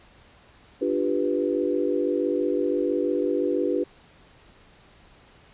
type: chord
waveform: sine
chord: G dominant seventh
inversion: second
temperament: equal with one note detuned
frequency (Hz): 293.7 / 349.2 / 395.2 / 493.9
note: D4 / F4 / G4 / B4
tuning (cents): 0 / 0 / +14 / 0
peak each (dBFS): -27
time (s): 0.81-3.84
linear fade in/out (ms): 10
effects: pink hiss -54 dBFS RMS until 5.53 s + resampled to 8000 Hz